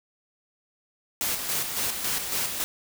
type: noise with tremolo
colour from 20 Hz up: white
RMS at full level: -27 dBFS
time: 1.21-2.64 s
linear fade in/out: 0 ms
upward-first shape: square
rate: 3.6 Hz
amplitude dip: 45%
effects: none